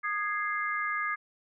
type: chord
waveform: sine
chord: Ab major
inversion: second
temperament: equal with one note detuned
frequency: 1230.9 / 1661.2 / 2093 Hz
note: Eb6 / Ab6 / C7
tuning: -19 / 0 / 0 cents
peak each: -32 / -33 / -34 dBFS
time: 0.03-1.16 s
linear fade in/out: 20 ms
effects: none